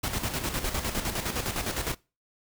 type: noise with tremolo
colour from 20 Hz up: pink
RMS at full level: -29 dBFS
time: 0.03-1.95 s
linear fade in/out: 10 ms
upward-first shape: square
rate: 9.8 Hz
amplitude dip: 55%
effects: noise-tail reverb RT60 0.3 s tail -23 dB re dry